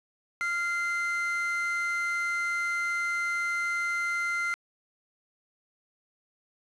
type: tone pair together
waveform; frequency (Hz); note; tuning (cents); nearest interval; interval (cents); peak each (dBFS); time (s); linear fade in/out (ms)
triangle; 1394.5 / 2072; F6 / C7; -3 / -17; perfect fifth; 686; -28; 0.41-4.54; 0
effects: resampled to 24000 Hz + 8-bit